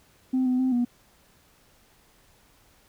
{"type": "tone with pitch steps", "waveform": "sine", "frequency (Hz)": [258.6, 252.7, 259.1, 242.3], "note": ["C4", "B3", "C4", "B3"], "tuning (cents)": [-20, 40, -17, -33], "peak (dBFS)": -19, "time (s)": [0.33, 0.85], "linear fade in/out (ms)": 10, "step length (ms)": 130, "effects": ["tanh soft clip ceiling -18 dBFS", "pink hiss -60 dBFS RMS until 2.88 s"]}